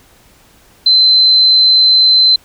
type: tone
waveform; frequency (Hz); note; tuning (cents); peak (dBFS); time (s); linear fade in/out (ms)
sine; 4072; C8; -48; -5; 0.86-2.36; 5
effects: pink hiss -47 dBFS RMS until 2.44 s